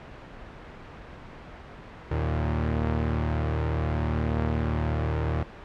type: tone pair together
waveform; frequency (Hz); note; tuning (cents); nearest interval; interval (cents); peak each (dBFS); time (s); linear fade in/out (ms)
sawtooth; 76.75 / 114.8; D#2 / A#2; -23 / -26; perfect fifth; 697; -22 / -25; 2.11-5.43; 5
effects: pink hiss -43 dBFS RMS until 5.64 s + low-pass 2000 Hz 12 dB/octave